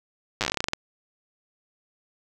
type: slowing click train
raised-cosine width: 0.2 ms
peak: -7 dBFS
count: 15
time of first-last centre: 0.41-0.734 s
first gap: 8 ms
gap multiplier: 1.15
effects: none